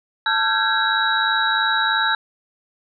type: tone cluster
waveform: sine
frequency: 887 / 1363 / 1548 / 1651 / 3879 Hz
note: A5 / F6 / G6 / G#6 / B7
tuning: +14 / -43 / -22 / -11 / -32 cents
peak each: -23 dBFS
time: 0.26-2.15 s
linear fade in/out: 2 ms
effects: none